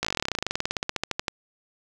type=slowing click train; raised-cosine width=0.2 ms; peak=-8 dBFS; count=30; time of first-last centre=0.03-1.282 s; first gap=17 ms; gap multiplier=1.06; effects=none